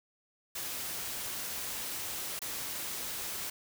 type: noise with dropouts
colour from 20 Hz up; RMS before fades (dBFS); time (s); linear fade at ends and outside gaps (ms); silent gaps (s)
white; -38; 0.55-3.5; 5; 2.392-2.417
effects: none